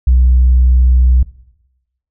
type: tone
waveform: sine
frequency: 62.6 Hz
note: B1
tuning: 24 cents sharp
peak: -4 dBFS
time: 0.07-1.23 s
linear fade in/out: 5 ms
effects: noise-tail reverb RT60 0.9 s tail -20 dB re dry + tanh soft clip ceiling -3 dBFS